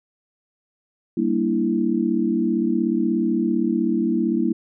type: chord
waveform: sine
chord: E half-diminished seventh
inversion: first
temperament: equal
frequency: 196 / 233.1 / 293.7 / 329.6 Hz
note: G3 / Bb3 / D4 / E4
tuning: 0 / 0 / 0 / 0 cents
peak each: -25 / -22 / -27 / -22 dBFS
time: 1.17-4.53 s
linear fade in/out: 5 ms
effects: none